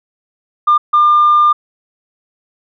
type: tone bursts at uneven times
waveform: sine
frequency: 1200 Hz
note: D6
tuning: 37 cents sharp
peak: -5 dBFS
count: 2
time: 0.67-0.78 / 0.93-1.53 s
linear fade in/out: 10 ms
effects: tanh soft clip ceiling -3 dBFS